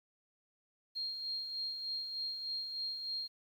sine tone with tremolo, 4224 Hz, C8, 16 cents sharp, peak -35 dBFS, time 0.95-3.28 s, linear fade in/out 20 ms, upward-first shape sine, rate 3.3 Hz, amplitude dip 45%, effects 11-bit

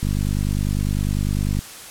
click train, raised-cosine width 5 ms, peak -11 dBFS, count 79, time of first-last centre 0.03-1.59 s, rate 50 Hz, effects white hiss -38 dBFS RMS until 1.9 s + low-pass 12000 Hz 12 dB/octave

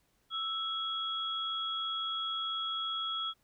sine tone pair together, 1318.5 / 3326 Hz, E6 / G#7, 0 / +2 cents, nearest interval octave + major third, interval 1602 cents, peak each -37 / -34 dBFS, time 0.3-3.34 s, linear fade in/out 50 ms, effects pink hiss -73 dBFS RMS until 3.43 s

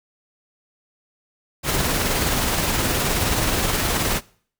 pink noise with tremolo, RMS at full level -20 dBFS, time 1.63-4.21 s, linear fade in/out 50 ms, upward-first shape sine, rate 19 Hz, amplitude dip 30%, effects noise-tail reverb RT60 0.5 s tail -22 dB re dry

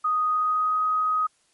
sine tone with pitch glide, 1244.5 to 1256.8 Hz, D#6 to D#6, 0 to +17 cents, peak -20 dBFS, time 0.04-1.27 s, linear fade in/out 10 ms, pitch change +17 cents, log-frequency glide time 0.27-0.83 s, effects white hiss -65 dBFS RMS until 1.53 s + MP3 48 kbps

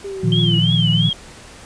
sine exponential sweep, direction down, 400.9 to 334.7 Hz, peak -25 dBFS, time 0.04-0.59 s, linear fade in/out 10 ms
sine chord, Bb suspended fourth, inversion none, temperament just, 116.54 / 155.39 / 174.81 Hz, Bb2 / Eb3 / F3, 0 / -2 / +2 cents, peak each -18 dBFS, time 0.23-1.1 s, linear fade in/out 10 ms
sine tone with vibrato, 3117 Hz, G7, 11 cents flat, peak -18 dBFS, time 0.32-1.13 s, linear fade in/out 2 ms, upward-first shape triangle, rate 3 Hz, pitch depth 140 cents each way
effects pink hiss -40 dBFS RMS until 1.65 s + resampled to 22050 Hz

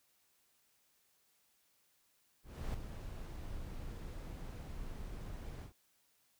brown noise with ADSR envelope, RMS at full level -37 dBFS, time 2.43-5.73 s, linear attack 310 ms, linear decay 6 ms, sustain -8 dB, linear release 100 ms, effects white hiss -74 dBFS RMS until 6.39 s

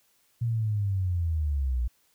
sine linear sweep, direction down, 119 to 57.4 Hz, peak -24 dBFS, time 0.41-1.88 s, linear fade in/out 10 ms, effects white hiss -67 dBFS RMS until 2.14 s

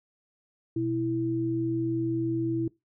sine tone pair together, 123.79 / 329.6 Hz, B2 / E4, +4 / 0 cents, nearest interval octave + perfect fourth, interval 1696 cents, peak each -32 / -26 dBFS, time 0.76-2.68 s, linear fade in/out 5 ms, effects noise-tail reverb RT60 0.2 s tail -21 dB re dry

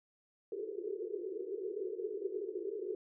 pink band-pass noise, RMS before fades -40 dBFS, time 0.52-2.95 s, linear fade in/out 2 ms, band 360 to 450 Hz, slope 96 dB/octave, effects none

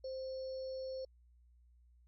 sine tone with sample-and-hold, 523.3 Hz, C5, in tune, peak -39 dBFS, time 0.04-1.05 s, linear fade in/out 5 ms, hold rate 4900 Hz, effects added 60 Hz sine -62 dBFS peak until 2.07 s + MP3 32 kbps

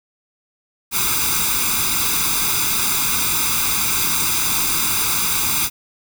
white noise with comb filter, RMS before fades -19 dBFS, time 0.91-5.7 s, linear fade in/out 50 ms, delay 0.82 ms, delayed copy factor +1, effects none

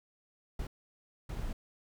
brown noise bursts at uneven times, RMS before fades -37 dBFS, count 2, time 0.59-0.67 / 1.29-1.53 s, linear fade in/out 5 ms, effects none

